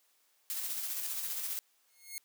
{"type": "noise with tremolo", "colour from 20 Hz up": "blue", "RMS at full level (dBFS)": -36, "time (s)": [0.5, 1.59], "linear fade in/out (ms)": 0, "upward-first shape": "square", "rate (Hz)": 15, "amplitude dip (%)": 30}
{"type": "tone with exponential growth", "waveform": "5% pulse", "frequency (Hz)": 2162, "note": "C#7", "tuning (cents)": -44, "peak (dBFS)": -26, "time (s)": [1.87, 2.18], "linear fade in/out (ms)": 0, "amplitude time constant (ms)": 66}
{"effects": ["white hiss -71 dBFS RMS until 2.24 s", "high-pass 400 Hz 12 dB/octave"]}